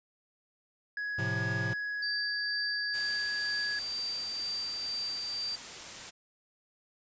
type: tone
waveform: triangle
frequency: 1673 Hz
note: G#6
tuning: 12 cents sharp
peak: -31 dBFS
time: 0.97-3.79 s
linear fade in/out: 2 ms
type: chord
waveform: square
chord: F major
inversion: first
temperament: equal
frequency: 110 / 130.81 / 174.61 Hz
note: A2 / C3 / F3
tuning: 0 / 0 / 0 cents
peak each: -35 / -37 / -40 dBFS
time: 1.18-1.74 s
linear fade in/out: 10 ms
type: tone with tremolo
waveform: sine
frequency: 4670 Hz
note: D8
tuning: 11 cents flat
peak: -32 dBFS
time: 2.02-5.56 s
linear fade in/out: 10 ms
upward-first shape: sine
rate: 2.1 Hz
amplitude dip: 25%
type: noise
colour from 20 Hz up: white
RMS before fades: -43 dBFS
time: 2.93-6.11 s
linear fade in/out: 20 ms
effects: resampled to 16000 Hz